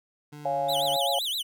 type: tone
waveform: 25% pulse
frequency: 148.1 Hz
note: D3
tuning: 15 cents sharp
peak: -37 dBFS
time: 0.32-0.97 s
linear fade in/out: 10 ms
type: chord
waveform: sine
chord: Db major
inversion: none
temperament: equal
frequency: 554.4 / 698.5 / 830.6 Hz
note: Db5 / F5 / Ab5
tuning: 0 / 0 / 0 cents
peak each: -29 / -28 / -30 dBFS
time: 0.45-1.19 s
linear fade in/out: 5 ms
type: tone with vibrato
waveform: 45% pulse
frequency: 3442 Hz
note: A7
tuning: 39 cents flat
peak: -27 dBFS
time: 0.68-1.43 s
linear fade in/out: 20 ms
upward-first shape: sine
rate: 7.7 Hz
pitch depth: 270 cents each way
effects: none